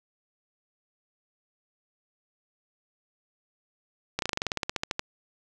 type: slowing click train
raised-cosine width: 0.2 ms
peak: -10 dBFS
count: 16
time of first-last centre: 4.19-4.994 s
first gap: 32 ms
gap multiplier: 1.07
effects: none